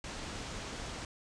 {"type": "low-pass noise", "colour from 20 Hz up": "pink", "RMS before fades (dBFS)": -42, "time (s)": [0.04, 1.05], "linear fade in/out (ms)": 2, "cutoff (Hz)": 8000, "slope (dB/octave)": 24, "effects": ["resampled to 22050 Hz"]}